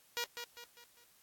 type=tone with echo; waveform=5% pulse; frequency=477.3 Hz; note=A#4; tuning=41 cents sharp; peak=-23 dBFS; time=0.17-0.24 s; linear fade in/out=0 ms; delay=200 ms; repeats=4; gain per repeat=-7 dB; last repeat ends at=1.04 s; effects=white hiss -66 dBFS RMS until 1.22 s + AAC 64 kbps